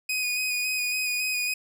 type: tone with vibrato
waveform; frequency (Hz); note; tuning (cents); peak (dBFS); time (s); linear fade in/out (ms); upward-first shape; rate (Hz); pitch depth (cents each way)
sawtooth; 2489; D#7; 0; -22; 0.09-1.54; 5; square; 3.6; 16
effects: none